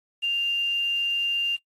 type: tone with quantisation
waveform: sine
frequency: 2794 Hz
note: F7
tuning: in tune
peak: -22 dBFS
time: 0.22-1.57 s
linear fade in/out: 20 ms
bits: 8
effects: noise-tail reverb RT60 0.1 s tail -21 dB re dry + AAC 32 kbps